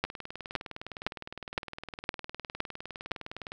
two click trains, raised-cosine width 0.3 ms, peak -11 / -23 dBFS, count 7 / 69, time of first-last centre 0.04-3.117 / 0.05-3.519 s, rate 1.95 / 19.6 Hz, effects none

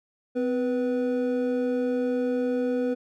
triangle tone pair together, 254.8 / 491.2 Hz, C4 / B4, -46 / -9 cents, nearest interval major seventh, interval 1137 cents, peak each -24 dBFS, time 0.35-2.95 s, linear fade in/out 20 ms, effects none

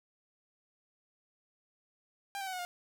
sawtooth tone with pitch steps, 797 / 774.3 / 752.3 / 730.9 / 710 Hz, G5 / G5 / F#5 / F#5 / F5, +28 / -22 / +29 / -21 / +28 cents, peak -33 dBFS, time 2.35-2.65 s, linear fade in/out 0 ms, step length 60 ms, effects none

